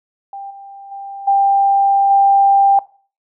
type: tone with level steps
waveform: sine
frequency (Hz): 792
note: G5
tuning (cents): +18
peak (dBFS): -26 / -32 / -26 / -9 / -7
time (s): 0.33-2.79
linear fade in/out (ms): 2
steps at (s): 0.5 / 0.91 / 1.27 / 2.1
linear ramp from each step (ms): 10
effects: noise-tail reverb RT60 0.4 s tail -20 dB re dry